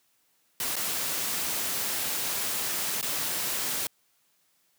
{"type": "noise with dropouts", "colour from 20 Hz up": "white", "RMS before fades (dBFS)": -30, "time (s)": [0.6, 3.87], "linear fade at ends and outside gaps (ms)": 2, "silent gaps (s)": [[0.757, 0.764], [3.013, 3.027]], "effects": ["white hiss -69 dBFS RMS until 4.78 s", "high-pass 100 Hz 12 dB/octave"]}